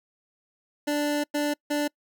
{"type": "tone bursts at uneven times", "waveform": "25% pulse", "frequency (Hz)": 293.7, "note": "D4", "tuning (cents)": 0, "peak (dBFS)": -20, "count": 3, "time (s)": [[0.87, 1.24], [1.34, 1.54], [1.7, 1.88]], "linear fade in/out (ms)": 10, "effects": ["noise-tail reverb RT60 0.1 s tail -26 dB re dry"]}